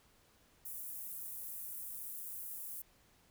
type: high-pass noise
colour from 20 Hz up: pink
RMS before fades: -45 dBFS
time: 0.65-2.82 s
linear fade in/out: 5 ms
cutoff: 11000 Hz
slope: 24 dB/octave
effects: pink hiss -68 dBFS RMS until 3.3 s